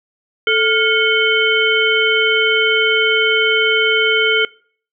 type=harmonic tone with a mistuned harmonic; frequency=440 Hz; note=A4; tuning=in tune; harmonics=1 / 3 / 5 / 7; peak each=-17 / -17 / -17 / -17 dBFS; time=0.47-4.45 s; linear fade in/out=2 ms; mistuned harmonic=3; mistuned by=+120 cents; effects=noise-tail reverb RT60 0.5 s tail -24 dB re dry